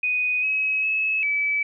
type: tone with pitch steps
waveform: sine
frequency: 2490 / 2555 / 2585 / 2298 Hz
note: D#7 / D#7 / E7 / D7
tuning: +1 / +45 / -34 / -38 cents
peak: -20 dBFS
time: 0.03-1.63 s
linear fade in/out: 5 ms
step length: 400 ms
effects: none